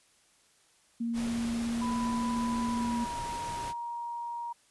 sine tone with vibrato, 233.1 Hz, A#3, in tune, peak -29 dBFS, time 1-3.05 s, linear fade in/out 10 ms, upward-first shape sine, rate 17 Hz, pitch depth 8 cents each way
pink noise, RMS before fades -41 dBFS, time 1.13-3.74 s, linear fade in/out 50 ms
sine tone with pitch glide, 993 to 943.8 Hz, B5 to A#5, +9 to +21 cents, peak -34 dBFS, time 1.81-4.53 s, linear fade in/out 10 ms, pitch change -88 cents, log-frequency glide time 2.67-3.21 s
effects white hiss -65 dBFS RMS until 4.7 s + resampled to 24000 Hz

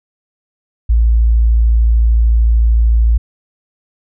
sine tone, 56.7 Hz, A#1, 47 cents flat, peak -7 dBFS, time 0.89-3.18 s, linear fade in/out 10 ms, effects none

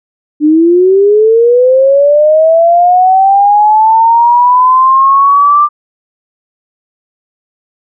sine linear sweep, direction up, 294.1 to 1189 Hz, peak -3 dBFS, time 0.4-5.69 s, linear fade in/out 50 ms, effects none

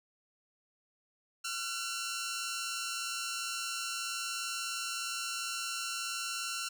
10% pulse tone pair together, 1360.5 / 1480 Hz, F6 / F#6, -46 / 0 cents, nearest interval minor second, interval 146 cents, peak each -28 / -33 dBFS, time 1.44-6.69 s, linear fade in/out 10 ms, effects none

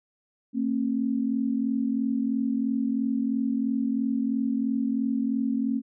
sine tone pair together, 226.6 / 269.6 Hz, A#3 / C#4, -49 / -48 cents, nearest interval minor third, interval 301 cents, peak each -26 dBFS, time 0.53-5.82 s, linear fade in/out 50 ms, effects none

